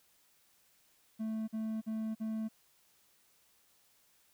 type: tone bursts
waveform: triangle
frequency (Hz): 220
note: A3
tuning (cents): 0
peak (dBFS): -32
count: 4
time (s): 1.19-2.488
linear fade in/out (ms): 20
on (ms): 290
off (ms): 46
effects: white hiss -69 dBFS RMS until 4.33 s